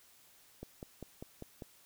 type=click train; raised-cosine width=2 ms; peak=-30 dBFS; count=6; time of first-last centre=0.63-1.622 s; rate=5.04 Hz; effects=white hiss -63 dBFS RMS until 1.85 s